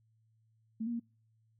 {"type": "tone with pitch steps", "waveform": "sine", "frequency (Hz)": [222.5, 237, 233.3], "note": ["A3", "A#3", "A#3"], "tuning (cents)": [20, 29, 2], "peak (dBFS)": -33, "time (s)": [0.8, 0.998], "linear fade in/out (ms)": 10, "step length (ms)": 66, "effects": ["noise-tail reverb RT60 0.4 s tail -26 dB re dry", "added 111 Hz sine -68 dBFS peak until 1.59 s"]}